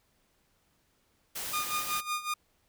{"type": "noise", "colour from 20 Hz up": "white", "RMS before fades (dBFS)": -37, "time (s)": [1.35, 2.01], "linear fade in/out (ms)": 10}
{"type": "tone with tremolo", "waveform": "sawtooth", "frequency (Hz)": 1220, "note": "D#6", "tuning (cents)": -34, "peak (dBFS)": -25, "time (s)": [1.53, 2.34], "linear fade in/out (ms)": 5, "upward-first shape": "sine", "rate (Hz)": 5.4, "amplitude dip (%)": 80}
{"effects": ["pink hiss -71 dBFS RMS until 2.68 s"]}